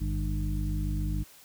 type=harmonic tone with a mistuned harmonic; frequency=50.6 Hz; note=G#1; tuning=44 cents flat; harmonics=1 / 2 / 3 / 4 / 6; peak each=-29 / -35 / -35 / -39 / -39 dBFS; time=0-1.24 s; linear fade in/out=20 ms; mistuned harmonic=2; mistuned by=-60 cents; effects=white hiss -54 dBFS RMS until 1.44 s